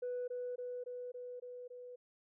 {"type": "tone with echo", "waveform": "sine", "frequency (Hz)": 493.9, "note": "B4", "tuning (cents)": 0, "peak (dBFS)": -35, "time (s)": [0.02, 0.28], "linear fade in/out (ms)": 10, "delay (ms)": 280, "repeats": 6, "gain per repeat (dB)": -2, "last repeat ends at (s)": 1.96, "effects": ["tanh soft clip ceiling -34 dBFS"]}